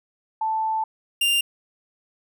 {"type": "tone pair in turn", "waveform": ["sine", "45% pulse"], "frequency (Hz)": [880, 2794], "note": ["A5", "F7"], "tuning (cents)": [0, 0], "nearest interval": "octave + minor sixth", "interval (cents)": 2000, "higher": "second", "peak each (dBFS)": [-21, -18], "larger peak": "second", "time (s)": [[0.41, 0.84], [1.21, 1.41]], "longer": "first", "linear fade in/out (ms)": 5, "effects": []}